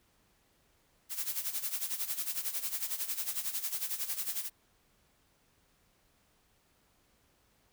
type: noise with tremolo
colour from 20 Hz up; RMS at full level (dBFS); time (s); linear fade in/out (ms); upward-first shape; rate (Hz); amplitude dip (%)
blue; -33; 1.09-4.5; 50; sine; 11; 75
effects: pink hiss -70 dBFS RMS until 7.72 s